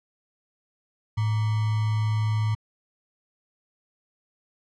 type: tone with sample-and-hold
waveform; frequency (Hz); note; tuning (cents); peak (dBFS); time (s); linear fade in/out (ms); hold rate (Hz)
sine; 108.2; A2; -29; -21; 1.17-2.55; 10; 1050
effects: low-pass 5000 Hz 12 dB/octave